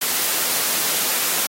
white noise, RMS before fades -21 dBFS, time 0.01-1.47 s, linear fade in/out 10 ms, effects high-pass 200 Hz 12 dB/octave + AAC 48 kbps

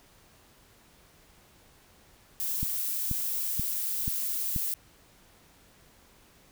violet noise, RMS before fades -31 dBFS, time 2.4-4.74 s, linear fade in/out 0 ms
click train, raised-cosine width 5 ms, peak -19 dBFS, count 5, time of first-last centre 2.63-4.562 s, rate 2.07 Hz
effects pink hiss -59 dBFS RMS until 6.51 s

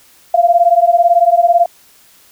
sine beating tone pair, 681 / 699 Hz, F5 / F5, -44 / +1 cents, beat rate 18 Hz, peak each -10 dBFS, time 0.34-1.66 s, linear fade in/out 5 ms, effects white hiss -47 dBFS RMS until 2.31 s

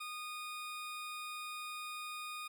20% pulse tone, 1231 Hz, D#6, 19 cents flat, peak -37 dBFS, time 0-2.48 s, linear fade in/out 10 ms, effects none

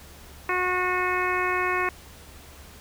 harmonic tone, 364 Hz, F#4, 28 cents flat, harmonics 1 / 2 / 3 / 4 / 5 / 6 / 7, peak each -29 / -33 / -27 / -32 / -30 / -31 / -33 dBFS, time 0.49-1.89 s, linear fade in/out 2 ms, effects added 71 Hz sine -48 dBFS peak until 2.8 s + pink hiss -48 dBFS RMS until 2.8 s

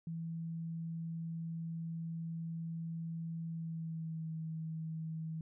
sine tone with pitch glide, 164.81 to 160.3 Hz, E3 to E3, 0 to -48 cents, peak -38 dBFS, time 0.07-5.41 s, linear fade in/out 2 ms, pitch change -48 cents, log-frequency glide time 3.46-4.31 s, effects none

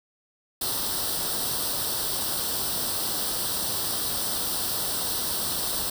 white noise with comb filter, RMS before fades -28 dBFS, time 0.61-5.9 s, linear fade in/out 5 ms, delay 0.22 ms, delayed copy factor +0.75, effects none

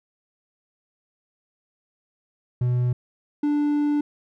triangle tone pair in turn, 123.47 / 293.7 Hz, B2 / D4, 0 / 0 cents, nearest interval octave + minor third, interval 1500 cents, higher second, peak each -17 dBFS, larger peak neither, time 2.61-2.93 / 3.43-4.01 s, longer second, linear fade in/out 5 ms, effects none

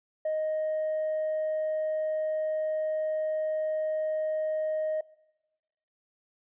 triangle tone with hard clipping, 623 Hz, D#5, 2 cents sharp, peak -26 dBFS, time 0.25-5.01 s, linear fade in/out 5 ms, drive 2 dB, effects noise-tail reverb RT60 1.0 s tail -22 dB re dry + resampled to 8000 Hz

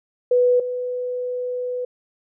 sine tone pair in turn, 493.9 / 496.8 Hz, B4 / B4, 0 / +10 cents, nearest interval unison, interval 10 cents, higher second, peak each -13 / -23 dBFS, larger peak first, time 0.31-0.6 / 0.6-1.85 s, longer second, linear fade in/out 5 ms, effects none

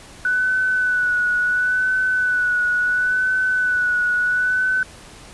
sine tone with vibrato, 1488 Hz, F#6, 9 cents sharp, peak -16 dBFS, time 0.25-4.83 s, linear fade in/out 2 ms, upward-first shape sine, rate 0.72 Hz, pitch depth 30 cents each way, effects pink hiss -42 dBFS RMS until 5.33 s + resampled to 24000 Hz

